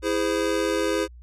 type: chord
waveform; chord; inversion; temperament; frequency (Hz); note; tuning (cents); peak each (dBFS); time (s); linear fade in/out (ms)
square; E augmented; none; just; 329.6 / 412 / 515; E4 / G#4 / B#4; 0 / -14 / -28; -27; 0.02-1.08; 50
effects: added 60 Hz sine -42 dBFS peak until 1.22 s + low-pass 10000 Hz 12 dB/octave